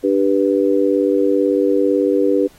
sine chord, G major, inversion second, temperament just, 294 / 392 / 490 Hz, D4 / G4 / B4, +2 / 0 / -14 cents, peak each -17 dBFS, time 0.03-2.48 s, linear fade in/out 20 ms, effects pink hiss -50 dBFS RMS until 2.58 s + AAC 48 kbps

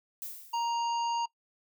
violet noise with exponential decay, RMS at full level -37 dBFS, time 0.22-0.87 s, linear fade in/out 0 ms, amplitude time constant 140 ms
harmonic tone, 936 Hz, A#5, 7 cents sharp, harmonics 1 / 3 / 5 / 7, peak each -28 / -40 / -45 / -47 dBFS, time 0.53-1.26 s, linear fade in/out 10 ms
effects noise-tail reverb RT60 0.1 s tail -22 dB re dry

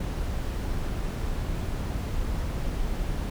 brown noise, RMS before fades -29 dBFS, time 0-3.3 s, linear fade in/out 5 ms, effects none

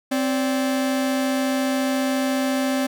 45% pulse tone pair together, 261.6 / 577.5 Hz, C4 / D5, 0 / -29 cents, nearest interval octave + major second, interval 1371 cents, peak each -21 / -26 dBFS, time 0.11-2.87 s, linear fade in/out 10 ms, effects none

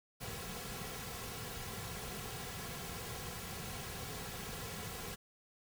pink noise with comb filter, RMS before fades -44 dBFS, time 0.2-5.16 s, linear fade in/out 20 ms, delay 3.3 ms, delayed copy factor -0.65, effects none

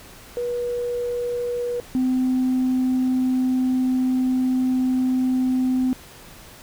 sine tone pair in turn, 483.9 / 256.3 Hz, B4 / C4, -35 / -36 cents, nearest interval major seventh, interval 1101 cents, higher first, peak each -22 / -16 dBFS, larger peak second, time 0.37-1.8 / 1.95-5.93 s, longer second, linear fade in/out 0 ms, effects tanh soft clip ceiling -15 dBFS + pink hiss -44 dBFS RMS until 6.62 s

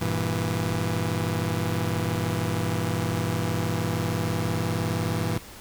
sawtooth chord, E diminished, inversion first, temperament just, 98.89 / 118.67 / 164.81 Hz, G2 / Bb2 / E3, +16 / +31 / 0 cents, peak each -25 dBFS, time 0.01-5.38 s, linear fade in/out 5 ms, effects pink hiss -44 dBFS RMS until 5.6 s

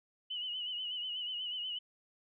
sine tone with vibrato, 2960 Hz, F#7, in tune, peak -36 dBFS, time 0.3-1.79 s, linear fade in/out 10 ms, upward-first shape sine, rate 8.2 Hz, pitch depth 59 cents each way, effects none

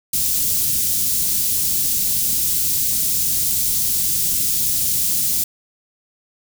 white band-stop noise, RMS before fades -19 dBFS, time 0.13-5.44 s, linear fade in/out 5 ms, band 190 to 5700 Hz, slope 12 dB/octave, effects none

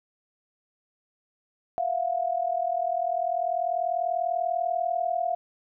sine tone pair together, 675.8 / 716 Hz, E5 / F5, +43 / +43 cents, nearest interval minor second, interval 100 cents, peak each -27 / -27 dBFS, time 1.78-5.35 s, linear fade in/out 0 ms, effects none

